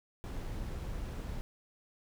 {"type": "noise", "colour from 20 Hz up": "brown", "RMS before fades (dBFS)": -39, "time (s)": [0.24, 1.41], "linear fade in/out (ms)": 0, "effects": []}